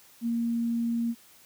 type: tone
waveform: sine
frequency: 233.1 Hz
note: A#3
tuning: in tune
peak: -25 dBFS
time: 0.21-1.15 s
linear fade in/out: 50 ms
effects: white hiss -56 dBFS RMS until 1.45 s + high-pass 60 Hz 12 dB/octave